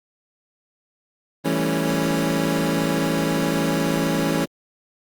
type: chord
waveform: 25% pulse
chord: A dominant seventh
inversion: second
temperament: equal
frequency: 164.81 / 196 / 220 / 277.2 Hz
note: E3 / G3 / A3 / C#4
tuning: 0 / 0 / 0 / 0 cents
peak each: -20 / -25 / -23 / -20 dBFS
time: 1.44-4.46 s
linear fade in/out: 20 ms
effects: Opus 24 kbps